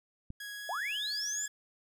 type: click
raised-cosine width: 5 ms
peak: -29 dBFS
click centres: 0.304 s
type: tone with pitch glide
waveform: sawtooth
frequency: 1661.2 to 1683.4 Hz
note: G#6 to G#6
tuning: 0 to +23 cents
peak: -37 dBFS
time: 0.4-1.48 s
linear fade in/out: 5 ms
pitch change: +23 cents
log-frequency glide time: 0.54-0.8 s
type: linear sweep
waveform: sine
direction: up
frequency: 615 to 7459 Hz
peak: -33 dBFS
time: 0.69-1.46 s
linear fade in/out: 2 ms
effects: none